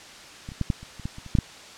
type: clicks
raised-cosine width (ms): 5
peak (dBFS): -23 / -28 / -12 / -10 / -29 / -28 / -17 / -27 / -28 / -8 / -7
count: 11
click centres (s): 0.489 / 0.519 / 0.613 / 0.702 / 0.83 / 0.997 / 1.055 / 1.184 / 1.263 / 1.352 / 1.387
effects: white hiss -44 dBFS RMS until 1.77 s + low-pass 6000 Hz 12 dB/octave